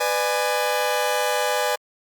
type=chord; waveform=sawtooth; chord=G# diminished; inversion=first; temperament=just; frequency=498.4 / 598 / 830.6 Hz; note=B4 / D5 / G#5; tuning=+16 / +31 / 0 cents; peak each=-21 dBFS; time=0-1.76 s; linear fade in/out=10 ms; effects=Opus 48 kbps